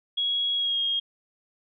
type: tone with pitch glide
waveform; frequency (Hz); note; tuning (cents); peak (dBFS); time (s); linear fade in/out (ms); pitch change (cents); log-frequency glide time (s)
sine; 3322 to 3252; G#7 to G#7; 0 to -37; -23; 0.17-1; 10; -37; 0.55-0.79
effects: none